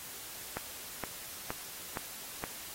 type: click train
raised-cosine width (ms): 0.5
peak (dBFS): -20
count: 5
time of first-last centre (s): 0.57-2.439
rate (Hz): 2.14
effects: white hiss -45 dBFS RMS until 2.74 s + AAC 48 kbps